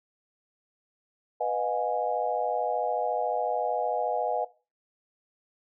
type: chord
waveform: sine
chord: F half-diminished seventh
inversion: second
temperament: equal with one note detuned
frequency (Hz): 493.9 / 622.3 / 716 / 830.6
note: Cb5 / Eb5 / F5 / Ab5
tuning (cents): 0 / 0 / +43 / 0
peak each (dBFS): -31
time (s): 1.4-4.45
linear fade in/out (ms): 10
effects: noise-tail reverb RT60 0.3 s tail -18 dB re dry